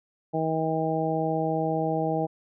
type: harmonic tone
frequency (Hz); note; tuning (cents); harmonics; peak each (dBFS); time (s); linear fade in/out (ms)
159.7; D#3; +45; 1 / 2 / 3 / 4 / 5; -30 / -30 / -30 / -30 / -30; 0.33-2.27; 20
effects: none